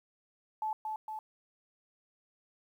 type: tone with echo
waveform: sine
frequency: 867 Hz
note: A5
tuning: 26 cents flat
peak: -31 dBFS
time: 0.62-0.73 s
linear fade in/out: 2 ms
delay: 230 ms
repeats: 2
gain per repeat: -3 dB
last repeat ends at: 1.19 s
effects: 11-bit